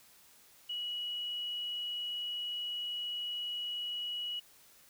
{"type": "tone", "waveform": "sine", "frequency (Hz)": 2920, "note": "F#7", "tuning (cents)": -24, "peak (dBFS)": -35, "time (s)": [0.69, 4.4], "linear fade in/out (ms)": 10, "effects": ["white hiss -61 dBFS RMS until 4.89 s"]}